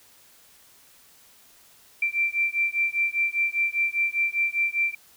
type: beating tone pair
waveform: sine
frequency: 2349 / 2354 Hz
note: D7 / D7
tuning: 0 / +3 cents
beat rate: 5 Hz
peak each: -25 dBFS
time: 2.02-4.95 s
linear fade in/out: 5 ms
effects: white hiss -55 dBFS RMS until 5.16 s